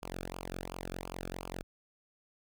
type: tone with flanger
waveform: sawtooth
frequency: 45 Hz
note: F#1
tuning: 47 cents flat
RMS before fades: -42 dBFS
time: 0.02-1.63 s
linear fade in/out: 10 ms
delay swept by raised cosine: 0.51 to 1.03 ms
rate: 2.8 Hz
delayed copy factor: -0.85
effects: none